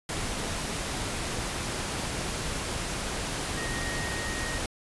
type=tone in noise; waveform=sine; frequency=1870 Hz; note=A#6; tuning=5 cents sharp; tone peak=-36 dBFS; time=3.57-4.58 s; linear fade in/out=2 ms; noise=pink; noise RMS=-32 dBFS; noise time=0.09-4.66 s; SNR=-7 dB; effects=resampled to 24000 Hz